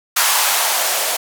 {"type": "noise with band-pass filter sweep", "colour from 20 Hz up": "violet", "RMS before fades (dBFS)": -17, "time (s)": [0.16, 1.17], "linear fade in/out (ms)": 10, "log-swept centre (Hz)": [1000, 560], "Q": 2.4, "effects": []}